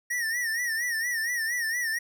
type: tone with vibrato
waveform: square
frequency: 1865 Hz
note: A#6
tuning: in tune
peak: -27 dBFS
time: 0.1-1.99 s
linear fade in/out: 10 ms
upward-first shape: sine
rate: 4.3 Hz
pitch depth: 98 cents each way
effects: none